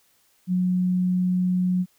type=tone; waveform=sine; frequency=181.9 Hz; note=F#3; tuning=29 cents flat; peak=-19 dBFS; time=0.47-1.86 s; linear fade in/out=50 ms; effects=white hiss -63 dBFS RMS until 1.98 s